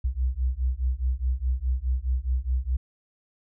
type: beating tone pair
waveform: sine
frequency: 61.1 / 65.9 Hz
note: B1 / C2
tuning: -18 / +13 cents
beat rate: 4.8 Hz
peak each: -26 dBFS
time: 0.04-2.77 s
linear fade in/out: 10 ms
effects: none